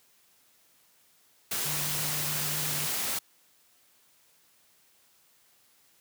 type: tone in noise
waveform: sine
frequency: 150.2 Hz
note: D3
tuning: 39 cents sharp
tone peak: -38 dBFS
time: 1.65-2.87 s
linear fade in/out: 5 ms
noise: white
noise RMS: -31 dBFS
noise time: 1.51-3.19 s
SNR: -10 dB
effects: white hiss -64 dBFS RMS until 6 s + high-pass 80 Hz 12 dB/octave